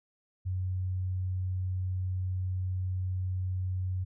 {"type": "tone", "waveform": "sine", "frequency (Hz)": 92.5, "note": "F#2", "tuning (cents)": 0, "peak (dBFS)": -29, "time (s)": [0.45, 4.05], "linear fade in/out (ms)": 20, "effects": []}